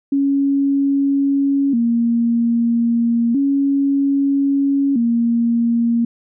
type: tone with vibrato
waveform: sine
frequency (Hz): 254.8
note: C4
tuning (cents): -46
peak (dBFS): -13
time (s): 0.12-6.05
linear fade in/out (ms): 5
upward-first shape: square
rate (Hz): 0.31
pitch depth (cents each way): 150
effects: none